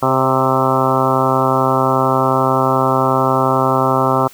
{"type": "harmonic tone with a mistuned harmonic", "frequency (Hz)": 131.3, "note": "C3", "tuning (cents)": 6, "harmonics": [1, 2, 3, 4, 5, 6, 7, 8, 9, 10], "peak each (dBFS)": [-21, -21, -21, -21, -21, -21, -21, -21, -21, -21], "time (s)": [0.02, 4.28], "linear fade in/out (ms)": 10, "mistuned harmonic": 4, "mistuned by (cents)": 20, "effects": ["white hiss -43 dBFS RMS until 4.33 s"]}